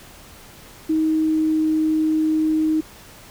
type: tone with pitch glide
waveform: sine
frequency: 315.3 to 313.1 Hz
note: D#4 to D#4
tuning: +23 to +11 cents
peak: -16 dBFS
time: 0.89-2.81 s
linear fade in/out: 10 ms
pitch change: -12 cents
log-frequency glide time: 1.05-1.67 s
effects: pink hiss -44 dBFS RMS until 3.3 s